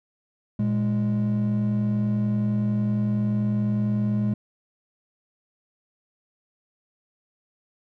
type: tone pair together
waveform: triangle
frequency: 116.54 / 207.7 Hz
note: A#2 / G#3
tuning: 0 / 0 cents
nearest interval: minor seventh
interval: 1000 cents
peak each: -22 / -20 dBFS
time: 0.59-4.34 s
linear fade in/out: 5 ms
effects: tanh soft clip ceiling -14 dBFS